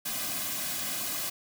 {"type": "noise with comb filter", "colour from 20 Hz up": "white", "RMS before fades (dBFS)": -33, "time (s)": [0.05, 1.3], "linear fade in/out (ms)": 10, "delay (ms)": 2.2, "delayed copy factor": -0.75, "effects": []}